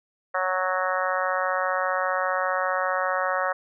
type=harmonic tone; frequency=185 Hz; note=F#3; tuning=in tune; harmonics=3 / 4 / 5 / 6 / 7 / 8 / 9 / 10; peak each=-28 / -31 / -34 / -29 / -30 / -32 / -34 / -33 dBFS; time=0.34-3.53 s; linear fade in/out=10 ms; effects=none